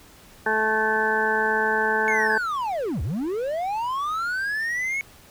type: harmonic tone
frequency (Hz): 218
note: A3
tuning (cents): -16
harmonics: 1 / 2 / 3 / 4 / 5 / 7 / 8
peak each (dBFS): -34 / -26 / -35 / -25 / -34 / -24 / -27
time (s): 0.46-2.38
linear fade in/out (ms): 5
type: linear two-way sweep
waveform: triangle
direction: down then up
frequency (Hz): 2217 to 62.2 to 2217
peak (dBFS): -22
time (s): 2.08-5.01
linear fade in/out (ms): 0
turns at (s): 3.02
effects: pink hiss -50 dBFS RMS until 5.3 s